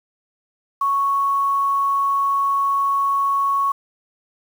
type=tone; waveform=sine; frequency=1108.7 Hz; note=C#6; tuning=in tune; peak=-16 dBFS; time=0.81-3.72 s; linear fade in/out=5 ms; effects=7-bit